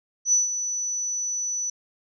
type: tone with ADSR envelope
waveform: sine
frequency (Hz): 5960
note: F#8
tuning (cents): +12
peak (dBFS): -15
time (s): 0.25-1.7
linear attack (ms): 76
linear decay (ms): 150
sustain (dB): -10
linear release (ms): 4
effects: none